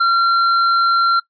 triangle tone with tanh clipping, 1370 Hz, F6, 34 cents flat, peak -13 dBFS, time 0-1.2 s, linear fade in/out 10 ms, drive 14 dB, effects noise-tail reverb RT60 0.1 s tail -22 dB re dry + resampled to 11025 Hz

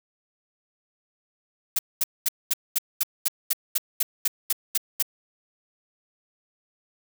blue noise bursts, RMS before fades -22 dBFS, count 14, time 1.76-5.026 s, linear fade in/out 5 ms, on 29 ms, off 220 ms, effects none

